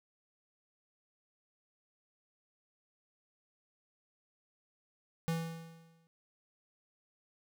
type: tone with exponential decay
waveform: square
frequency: 164.81 Hz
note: E3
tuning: in tune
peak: -30 dBFS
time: 5.28-6.07 s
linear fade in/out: 0 ms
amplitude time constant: 170 ms
effects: none